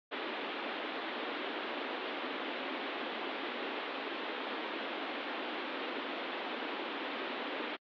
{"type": "band-pass noise", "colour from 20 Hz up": "pink", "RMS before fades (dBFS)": -39, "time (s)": [0.11, 7.77], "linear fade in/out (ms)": 20, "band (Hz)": [250, 3700], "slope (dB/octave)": 48, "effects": ["AAC 64 kbps"]}